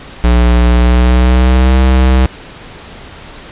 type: tone with pitch glide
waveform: square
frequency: 60.1 to 64.41 Hz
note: B1 to C2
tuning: -46 to -27 cents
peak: -6 dBFS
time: 0.24-2.26 s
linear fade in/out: 0 ms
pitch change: +119 cents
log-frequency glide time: 0.69-1.78 s
effects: pink hiss -32 dBFS RMS until 3.51 s + resampled to 8000 Hz